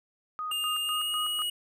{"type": "tone with tremolo", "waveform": "sine", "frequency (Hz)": 1244.5, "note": "D#6", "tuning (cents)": 0, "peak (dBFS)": -31, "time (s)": [0.39, 1.42], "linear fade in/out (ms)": 0, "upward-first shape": "square", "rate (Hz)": 4, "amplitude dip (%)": 80}
{"type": "tone with pitch glide", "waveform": "square", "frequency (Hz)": [2815, 2901], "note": ["F7", "F#7"], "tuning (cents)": [13, -35], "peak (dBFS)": -29, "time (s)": [0.51, 1.5], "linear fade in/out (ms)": 5, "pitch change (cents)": 52, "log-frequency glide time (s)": [0.8, 1.22]}
{"effects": []}